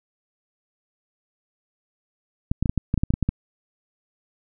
clicks, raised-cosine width 5 ms, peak -8 dBFS, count 12, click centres 2.515 / 2.626 / 2.658 / 2.695 / 2.777 / 2.941 / 2.977 / 3.035 / 3.105 / 3.139 / 3.227 / 3.29 s, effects none

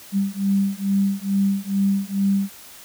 sine beating tone pair, 196 / 198.3 Hz, G3 / G3, 0 / +20 cents, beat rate 2.3 Hz, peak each -21 dBFS, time 0.12-2.5 s, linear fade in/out 50 ms, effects white hiss -43 dBFS RMS until 2.84 s

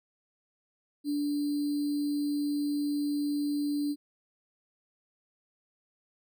sine tone with sample-and-hold, 291.2 Hz, D4, 15 cents flat, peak -27 dBFS, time 1.04-3.96 s, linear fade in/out 50 ms, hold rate 4410 Hz, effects none

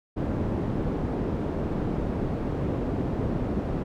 white low-pass noise, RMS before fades -28 dBFS, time 0.16-3.84 s, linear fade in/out 20 ms, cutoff 320 Hz, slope 12 dB/octave, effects none

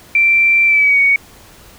sine tone with pitch glide, 2349 to 2236 Hz, D7 to C#7, 0 to +14 cents, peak -8 dBFS, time 0.15-1.16 s, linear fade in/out 2 ms, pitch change -86 cents, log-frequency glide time 0.66-0.99 s, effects pink hiss -42 dBFS RMS until 1.78 s

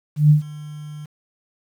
sine tone with ADSR envelope, 150 Hz, D3, 37 cents sharp, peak -7 dBFS, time 0.16-1.06 s, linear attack 140 ms, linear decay 120 ms, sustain -24 dB, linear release 11 ms, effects 8-bit

